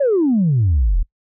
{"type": "exponential sweep", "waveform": "sine", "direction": "down", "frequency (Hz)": [588, 35.64], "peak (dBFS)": -11, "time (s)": [0, 1.03], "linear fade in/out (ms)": 10, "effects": ["noise-tail reverb RT60 0.1 s tail -23 dB re dry", "tanh soft clip ceiling -9 dBFS"]}